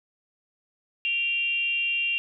sine tone with frequency modulation, 2772 Hz, F7, 14 cents flat, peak -23 dBFS, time 1.05-2.18 s, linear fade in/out 0 ms, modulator 415 Hz, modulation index 0.42, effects none

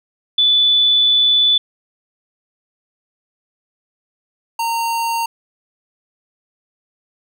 sine / square tone pair in turn, 3479 / 921.5 Hz, A7 / A#5, -20 / -20 cents, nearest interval octave + major seventh, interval 2300 cents, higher first, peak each -10 / -18 dBFS, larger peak first, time 0.38-1.58 / 4.59-5.26 s, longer first, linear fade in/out 5 ms, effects none

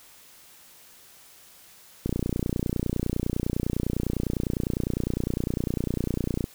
click train, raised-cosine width 3 ms, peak -13 dBFS, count 132, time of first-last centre 2.06-6.441 s, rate 29.9 Hz, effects white hiss -52 dBFS RMS until 6.54 s

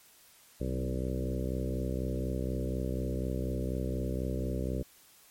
harmonic tone with a mistuned harmonic, 64.1 Hz, C2, 35 cents flat, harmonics 1 / 2 / 3 / 4 / 5 / 6 / 7 / 8 / 9, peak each -34 / -37 / -39 / -40 / -41 / -42 / -42 / -43 / -44 dBFS, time 0.6-4.83 s, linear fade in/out 10 ms, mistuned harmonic 3, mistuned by -20 cents, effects white hiss -59 dBFS RMS until 5.3 s + MP3 64 kbps

